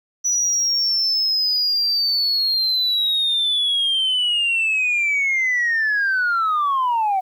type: linear sweep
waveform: sine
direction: down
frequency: 5920 to 740 Hz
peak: -15 dBFS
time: 0.24-7.21 s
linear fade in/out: 20 ms
effects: tanh soft clip ceiling -14 dBFS + 9-bit